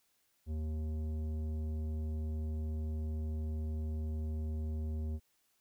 triangle tone with tanh clipping, 77.78 Hz, D#2, in tune, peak -36 dBFS, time 0.46-5.2 s, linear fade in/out 50 ms, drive 16 dB, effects white hiss -75 dBFS RMS until 5.6 s

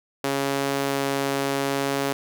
sawtooth tone with high-pass filter, 138.4 Hz, C#3, 2 cents flat, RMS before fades -25 dBFS, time 0.24-2.13 s, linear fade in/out 2 ms, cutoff 340 Hz, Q 1, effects none

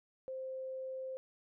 sine tone, 523.3 Hz, C5, in tune, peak -39 dBFS, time 0.28-1.17 s, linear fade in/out 0 ms, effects none

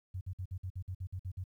sine tone bursts, 92.5 Hz, F#2, in tune, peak -36 dBFS, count 11, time 0.14-1.441 s, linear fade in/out 10 ms, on 71 ms, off 52 ms, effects 12-bit

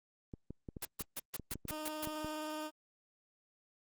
clicks, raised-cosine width 3 ms, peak -31 dBFS, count 12, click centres 0.338 / 0.506 / 0.688 / 0.768 / 1.008 / 1.397 / 1.517 / 1.556 / 1.653 / 1.708 / 2.073 / 2.246 s
white noise bursts, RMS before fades -39 dBFS, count 8, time 0.82-2.056 s, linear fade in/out 5 ms, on 32 ms, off 140 ms
15% pulse tone with vibrato, 307.5 Hz, D#4, 20 cents flat, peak -33 dBFS, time 1.68-2.71 s, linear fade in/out 50 ms, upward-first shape sine, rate 19 Hz, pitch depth 13 cents each way
effects Opus 24 kbps

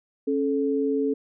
sine tone pair together, 274 / 434.9 Hz, C#4 / A4, -20 / -20 cents, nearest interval minor sixth, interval 800 cents, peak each -24 dBFS, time 0.27-1.14 s, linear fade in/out 10 ms, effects none

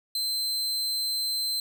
40% pulse tone, 4100 Hz, C8, 36 cents flat, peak -25 dBFS, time 0.15-1.6 s, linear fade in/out 2 ms, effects none

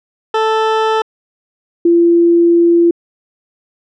20% pulse / sine tone pair in turn, 440 / 341.1 Hz, A4 / F4, 0 / -41 cents, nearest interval major third, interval 441 cents, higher first, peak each -6 dBFS, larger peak neither, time 0.34-1.02 / 1.85-2.91 s, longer second, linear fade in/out 5 ms, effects low-pass 3000 Hz 12 dB/octave

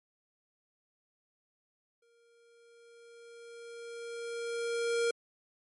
square tone with exponential growth, 467.6 Hz, A#4, 5 cents sharp, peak -27 dBFS, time 2.02-5.11 s, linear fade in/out 5 ms, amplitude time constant 670 ms, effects MP3 48 kbps

